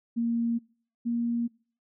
sine tone pair in turn, 233.1 / 235.5 Hz, A#3 / A#3, 0 / +18 cents, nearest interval unison, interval 18 cents, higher second, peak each -24 / -25 dBFS, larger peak first, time 0.16-0.59 / 1.05-1.48 s, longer neither, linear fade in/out 20 ms, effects noise-tail reverb RT60 0.5 s tail -25 dB re dry

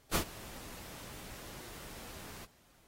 pink noise with ADSR envelope, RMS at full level -29 dBFS, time 0.11-2.46 s, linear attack 41 ms, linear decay 89 ms, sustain -20 dB, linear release 18 ms, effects pink hiss -66 dBFS RMS until 2.87 s + AAC 48 kbps

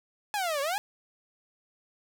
sawtooth exponential two-way sweep, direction down then up, 858 to 541 to 858 Hz, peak -24 dBFS, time 0.34-0.78 s, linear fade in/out 0 ms, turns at 0.61 s, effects none

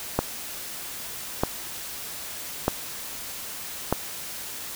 click train, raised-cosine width 1 ms, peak -6 dBFS, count 4, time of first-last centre 0.19-3.926 s, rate 0.803 Hz, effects white hiss -36 dBFS RMS until 4.75 s

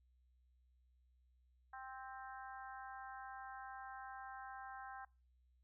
harmonic tone, 262.4 Hz, C4, 5 cents sharp, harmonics 3 / 4 / 5 / 6 / 7, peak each -51 / -55 / -57 / -55 / -64 dBFS, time 1.73-5.05 s, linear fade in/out 5 ms, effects noise-tail reverb RT60 0.3 s tail -23 dB re dry + added 62 Hz sine -70 dBFS peak until 5.63 s

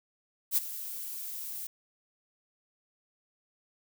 violet noise with ADSR envelope, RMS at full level -24 dBFS, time 0.51-1.67 s, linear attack 62 ms, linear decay 19 ms, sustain -15 dB, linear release 4 ms, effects none

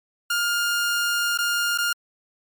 sawtooth tone with dropouts, 1411 Hz, F6, 17 cents sharp, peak -17 dBFS, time 0.3-1.93 s, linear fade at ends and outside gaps 5 ms, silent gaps 1.376-1.386 / 1.777-1.784 s, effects MP3 96 kbps

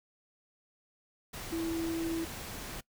sine tone in noise, 329.6 Hz, E4, in tune, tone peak -31 dBFS, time 1.52-2.25 s, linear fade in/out 10 ms, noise pink, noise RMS -42 dBFS, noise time 1.33-2.81 s, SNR +8 dB, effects noise-tail reverb RT60 0.1 s tail -21 dB re dry

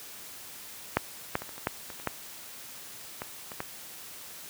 clicks, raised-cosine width 0.5 ms, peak -7 / -11 / -22 / -29 / -28 / -11 / -25 / -30 / -12 / -19 / -24 / -17 dBFS, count 12, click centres 0.97 / 1.354 / 1.42 / 1.492 / 1.58 / 1.671 / 1.902 / 1.999 / 2.073 / 3.219 / 3.518 / 3.604 s, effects white hiss -45 dBFS RMS until 4.49 s + high-pass 60 Hz 12 dB/octave

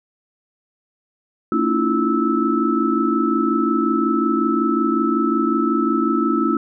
sine tone cluster, 225.5 / 278.4 / 318.1 / 343.6 / 1309 Hz, A3 / C#4 / D#4 / F4 / E6, +43 / +8 / +38 / -28 / -13 cents, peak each -22 dBFS, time 1.52-6.57 s, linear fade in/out 2 ms, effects none

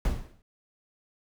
brown noise with exponential decay, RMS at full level -23 dBFS, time 0.05-0.42 s, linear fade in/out 2 ms, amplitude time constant 80 ms, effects none

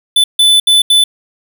square tone bursts at uneven times, 3501 Hz, A7, 9 cents flat, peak -6 dBFS, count 4, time 0.16-0.24 / 0.39-0.6 / 0.67-0.82 / 0.9-1.04 s, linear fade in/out 5 ms, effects none

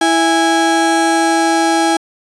35% pulse tone pair together, 329.6 / 823.9 Hz, E4 / G#5, 0 / -14 cents, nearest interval octave + major third, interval 1586 cents, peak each -12 dBFS, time 0.01-1.97 s, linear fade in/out 5 ms, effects resampled to 24000 Hz

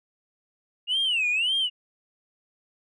sine tone with vibrato, 2794 Hz, F7, in tune, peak -20 dBFS, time 0.87-1.7 s, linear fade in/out 50 ms, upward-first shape sine, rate 1.8 Hz, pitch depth 240 cents each way, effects tanh soft clip ceiling -19 dBFS

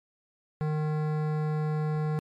sine tone with hard clipping, 153.3 Hz, D#3, 25 cents flat, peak -28 dBFS, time 0.61-2.19 s, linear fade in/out 0 ms, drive 16 dB, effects MP3 96 kbps

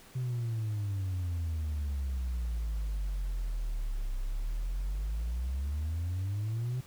sine exponential two-way sweep, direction down then up, 129.3 to 32.32 to 129.3 Hz, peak -28 dBFS, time 0.15-6.81 s, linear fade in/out 10 ms, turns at 4.19 s, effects tanh soft clip ceiling -29 dBFS + pink hiss -55 dBFS RMS until 6.86 s

